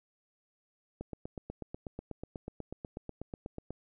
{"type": "click train", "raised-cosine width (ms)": 2, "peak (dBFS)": -26, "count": 23, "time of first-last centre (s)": [1.01, 3.706], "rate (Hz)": 8.16, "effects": []}